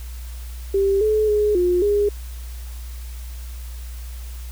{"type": "tone with pitch steps", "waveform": "sine", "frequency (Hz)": [393.2, 429.8, 419.4, 356.3, 410.6], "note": ["G4", "A4", "G#4", "F4", "G#4"], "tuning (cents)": [5, -41, 17, 35, -20], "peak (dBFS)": -15, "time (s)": [0.74, 2.09], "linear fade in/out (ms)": 5, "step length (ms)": 270, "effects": ["added 60 Hz sine -30 dBFS peak until 4.51 s", "white hiss -45 dBFS RMS until 4.51 s"]}